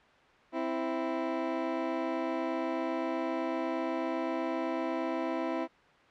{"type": "tone pair together", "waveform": "20% pulse", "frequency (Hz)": [261.6, 329.6], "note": ["C4", "E4"], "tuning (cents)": [0, 0], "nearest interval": "major third", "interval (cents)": 400, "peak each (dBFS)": [-30, -27], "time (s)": [0.52, 5.68], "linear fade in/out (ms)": 50, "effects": ["white hiss -59 dBFS RMS until 6.1 s", "low-pass 2000 Hz 12 dB/octave"]}